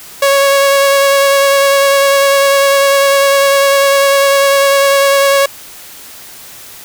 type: tone with vibrato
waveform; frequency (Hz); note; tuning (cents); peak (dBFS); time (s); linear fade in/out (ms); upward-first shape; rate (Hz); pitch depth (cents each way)
sawtooth; 554.4; C#5; 0; -3; 0.22-5.46; 5; sine; 10; 14
effects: white hiss -33 dBFS RMS until 6.84 s